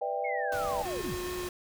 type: chord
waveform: sine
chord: E minor seventh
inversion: second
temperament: just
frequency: 494.4 / 593.3 / 659.3 / 791.1 Hz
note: B4 / D5 / E5 / G5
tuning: +2 / +18 / 0 / +16 cents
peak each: -35 / -35 / -38 / -33 dBFS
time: 0.01-0.83 s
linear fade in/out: 10 ms
type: linear sweep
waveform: sine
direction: down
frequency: 2217 to 46.91 Hz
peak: -35 dBFS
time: 0.24-1.16 s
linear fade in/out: 10 ms
type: noise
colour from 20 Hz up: pink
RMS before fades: -41 dBFS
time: 0.52-1.49 s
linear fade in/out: 2 ms
type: tone with vibrato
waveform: square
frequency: 360 Hz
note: F#4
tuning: 47 cents flat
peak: -35 dBFS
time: 0.85-1.49 s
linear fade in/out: 10 ms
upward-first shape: sine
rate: 4.7 Hz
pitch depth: 10 cents each way
effects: none